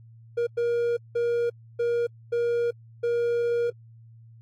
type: tone bursts at uneven times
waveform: triangle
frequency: 473.5 Hz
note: A#4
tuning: 27 cents sharp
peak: -20 dBFS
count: 6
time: 0.37-0.47 / 0.57-0.97 / 1.15-1.5 / 1.79-2.07 / 2.32-2.71 / 3.03-3.7 s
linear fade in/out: 10 ms
effects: added 114 Hz sine -47 dBFS peak until 4.41 s + AAC 48 kbps